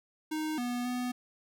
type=tone with pitch steps; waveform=square; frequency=310.6 / 244.1 / 247.8 Hz; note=D#4 / B3 / B3; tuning=-3 / -20 / +6 cents; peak=-32 dBFS; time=0.31-1.12 s; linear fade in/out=10 ms; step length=270 ms; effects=none